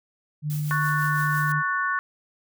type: tone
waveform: sine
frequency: 150 Hz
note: D3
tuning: 37 cents sharp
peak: -24 dBFS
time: 0.42-1.63 s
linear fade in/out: 50 ms
type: noise with tremolo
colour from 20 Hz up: blue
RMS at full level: -38 dBFS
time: 0.5-1.52 s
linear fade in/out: 0 ms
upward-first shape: sine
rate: 6 Hz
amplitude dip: 45%
type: chord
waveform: sine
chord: F# minor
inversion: second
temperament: just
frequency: 1110 / 1480 / 1776 Hz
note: C#6 / F#6 / A6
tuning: +2 / 0 / +16 cents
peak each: -26 / -26 / -29 dBFS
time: 0.71-1.99 s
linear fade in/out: 0 ms
effects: none